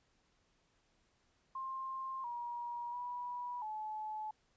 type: tone with pitch steps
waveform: sine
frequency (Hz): 1058 / 955 / 976 / 860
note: C6 / A#5 / B5 / A5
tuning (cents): +19 / +42 / -21 / -40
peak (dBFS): -39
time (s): 1.55-4.31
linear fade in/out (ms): 5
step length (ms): 690
effects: pink hiss -75 dBFS RMS until 4.56 s + resampled to 16000 Hz